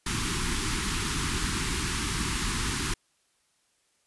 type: band-stop noise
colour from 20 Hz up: pink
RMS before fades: -29 dBFS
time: 0.06-2.94 s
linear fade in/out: 5 ms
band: 380 to 940 Hz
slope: 48 dB/octave
effects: white hiss -70 dBFS RMS until 4.06 s + resampled to 24000 Hz